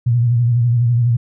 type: tone with vibrato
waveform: sine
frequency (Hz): 119.5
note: A#2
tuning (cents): +43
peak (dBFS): -11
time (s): 0.06-1.17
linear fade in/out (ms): 10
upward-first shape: sine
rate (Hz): 12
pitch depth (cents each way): 60
effects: none